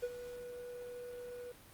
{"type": "tone with ADSR envelope", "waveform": "triangle", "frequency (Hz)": 489, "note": "B4", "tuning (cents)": -17, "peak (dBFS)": -30, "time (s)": [0.02, 1.52], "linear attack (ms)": 18, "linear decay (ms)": 43, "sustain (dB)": -12, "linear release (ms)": 4, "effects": ["pink hiss -58 dBFS RMS until 1.73 s", "Opus 48 kbps"]}